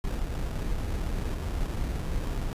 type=noise with sample-and-hold; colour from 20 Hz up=brown; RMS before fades=-30 dBFS; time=0.04-2.53 s; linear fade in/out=0 ms; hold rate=2100 Hz; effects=resampled to 32000 Hz